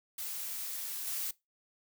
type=noise with level steps; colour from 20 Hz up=blue; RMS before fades=-39 / -36 dBFS; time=0.18-1.31 s; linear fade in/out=5 ms; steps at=1.07 s; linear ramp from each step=2 ms; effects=noise-tail reverb RT60 0.2 s tail -21 dB re dry